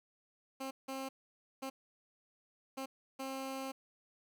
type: tone bursts at uneven times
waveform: 15% pulse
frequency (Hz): 266.9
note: C4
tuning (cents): +35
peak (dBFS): -33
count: 5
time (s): 0.6-0.71 / 0.88-1.09 / 1.62-1.7 / 2.77-2.86 / 3.19-3.72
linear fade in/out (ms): 10
effects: none